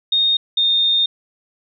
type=tone pair in turn; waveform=sine; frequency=3697 / 3657 Hz; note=A#7 / A#7; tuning=-15 / -34 cents; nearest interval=unison; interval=19 cents; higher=first; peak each=-13 dBFS; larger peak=neither; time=0.12-0.37 / 0.57-1.06 s; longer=second; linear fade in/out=5 ms; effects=none